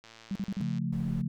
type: click train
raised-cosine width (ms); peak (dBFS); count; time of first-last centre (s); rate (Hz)
0.2; -33; 85; 0.04-0.783; 113
type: tone bursts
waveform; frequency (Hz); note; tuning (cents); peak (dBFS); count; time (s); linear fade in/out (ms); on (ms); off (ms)
sine; 196; G3; 0; -29; 4; 0.31-0.612; 0; 44; 42
type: chord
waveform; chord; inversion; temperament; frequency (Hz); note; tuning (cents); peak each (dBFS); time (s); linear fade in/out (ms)
sine; Db augmented; none; equal; 138.59 / 174.61 / 220; Db3 / F3 / A3; 0 / 0 / 0; -33 / -32 / -34; 0.6-1.28; 5
type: noise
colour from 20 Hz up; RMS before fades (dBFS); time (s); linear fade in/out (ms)
brown; -43; 0.92-1.22; 10
effects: none